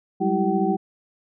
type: tone cluster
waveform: sine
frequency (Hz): 188.1 / 202.1 / 330.3 / 387.8 / 763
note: F#3 / G#3 / E4 / G4 / G5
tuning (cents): +29 / -47 / +4 / -19 / -47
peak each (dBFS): -25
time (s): 0.2-0.77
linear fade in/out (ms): 20
effects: none